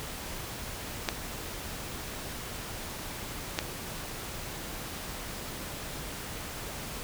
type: clicks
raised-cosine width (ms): 0.2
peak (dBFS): -9 / -9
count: 2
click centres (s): 1.088 / 3.589
effects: pink hiss -39 dBFS RMS until 7.03 s